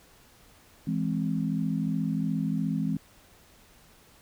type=chord; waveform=sine; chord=E augmented; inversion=none; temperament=equal; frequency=164.81 / 207.7 / 261.6 Hz; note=E3 / G#3 / B#3; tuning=0 / 0 / 0 cents; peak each=-29 / -30 / -31 dBFS; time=0.87-2.97 s; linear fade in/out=5 ms; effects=pink hiss -57 dBFS RMS until 4.21 s